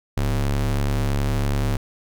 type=ring-modulated tone; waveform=square; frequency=70.7 Hz; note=C#2; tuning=35 cents sharp; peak=-17 dBFS; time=0.17-1.77 s; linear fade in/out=5 ms; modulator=34.6 Hz; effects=none